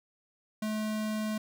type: tone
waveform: square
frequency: 215.3 Hz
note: A3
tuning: 37 cents flat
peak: -31 dBFS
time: 0.62-1.38 s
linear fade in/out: 5 ms
effects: none